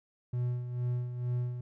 triangle tone with tremolo, 122.9 Hz, B2, 8 cents flat, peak -26 dBFS, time 0.33-1.61 s, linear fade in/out 5 ms, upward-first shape sine, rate 2.2 Hz, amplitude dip 60%, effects none

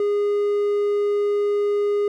triangle tone, 410.5 Hz, G#4, 20 cents flat, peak -16 dBFS, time 0-2.08 s, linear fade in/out 2 ms, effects none

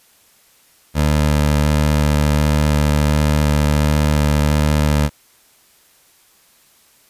20% pulse tone with vibrato, 74.7 Hz, D2, 30 cents sharp, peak -8 dBFS, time 0.94-5.1 s, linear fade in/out 50 ms, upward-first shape square, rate 1.4 Hz, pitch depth 11 cents each way, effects white hiss -53 dBFS RMS until 7.09 s + resampled to 32000 Hz

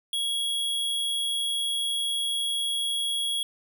square tone, 3322 Hz, G#7, in tune, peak -26 dBFS, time 0.13-3.43 s, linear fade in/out 2 ms, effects none

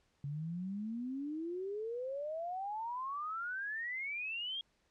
sine exponential sweep, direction up, 138.59 to 3290 Hz, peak -37 dBFS, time 0.24-4.61 s, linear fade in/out 2 ms, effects pink hiss -75 dBFS RMS until 4.9 s + low-pass 7000 Hz 12 dB/octave

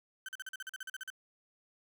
35% pulse tone bursts, 1537 Hz, G6, 35 cents flat, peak -38 dBFS, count 13, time 0.26-1.102 s, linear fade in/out 2 ms, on 26 ms, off 42 ms, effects none

